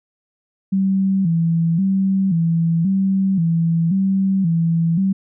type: tone with vibrato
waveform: sine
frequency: 178.8 Hz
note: F3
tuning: 41 cents sharp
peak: -14 dBFS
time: 0.72-5.13 s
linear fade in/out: 10 ms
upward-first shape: square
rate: 0.94 Hz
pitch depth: 130 cents each way
effects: none